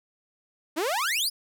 sawtooth exponential sweep, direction up, 287.3 to 5280 Hz, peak -21 dBFS, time 0.76-1.3 s, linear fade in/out 20 ms, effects none

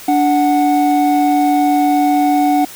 triangle tone pair together, 291.9 / 740 Hz, D4 / F#5, -10 / 0 cents, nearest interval octave + major third, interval 1610 cents, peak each -11 dBFS, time 0.08-2.65 s, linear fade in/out 5 ms, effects white hiss -34 dBFS RMS until 2.75 s

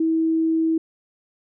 sine tone, 323.5 Hz, E4, 32 cents flat, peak -17 dBFS, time 0-0.78 s, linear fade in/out 5 ms, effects none

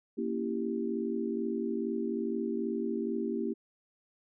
sine chord, A# diminished seventh, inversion none, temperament equal, 233.1 / 277.2 / 329.6 / 392 Hz, A#3 / C#4 / E4 / G4, 0 / 0 / 0 / 0 cents, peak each -34 / -39 / -36 / -35 dBFS, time 0.17-3.54 s, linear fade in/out 20 ms, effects none

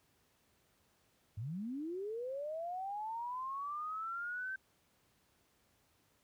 sine linear sweep, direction up, 95.6 to 1561 Hz, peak -38 dBFS, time 1.37-4.56 s, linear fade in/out 5 ms, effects pink hiss -73 dBFS RMS until 6.23 s + high-pass 60 Hz 12 dB/octave

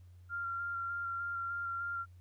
sine tone with vibrato, 1385 Hz, F6, 15 cents flat, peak -35 dBFS, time 0.29-2.06 s, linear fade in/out 50 ms, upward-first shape square, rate 3.3 Hz, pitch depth 12 cents each way, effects added 89 Hz sine -53 dBFS peak until 2.2 s + pink hiss -75 dBFS RMS until 2.2 s

